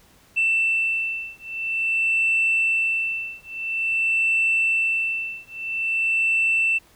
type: beating tone pair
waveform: sine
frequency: 2672 / 2672.49 Hz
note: E7 / E7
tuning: +23 / +23 cents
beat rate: 0.49 Hz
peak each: -22 dBFS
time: 0.36-6.79 s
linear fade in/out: 20 ms
effects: tanh soft clip ceiling -13 dBFS + pink hiss -55 dBFS RMS until 6.95 s